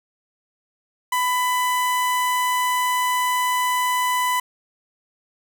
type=tone with notch filter; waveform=sawtooth; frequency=998 Hz; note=B5; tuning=18 cents sharp; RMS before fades=-21 dBFS; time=1.12-4.4 s; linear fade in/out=5 ms; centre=4600 Hz; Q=1.5; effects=none